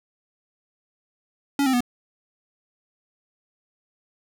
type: tone with pitch steps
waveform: square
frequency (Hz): 281 / 262.2 / 244.6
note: C#4 / C4 / B3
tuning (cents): +24 / +4 / -16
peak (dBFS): -19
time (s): 1.59-1.806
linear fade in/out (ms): 2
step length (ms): 72
effects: none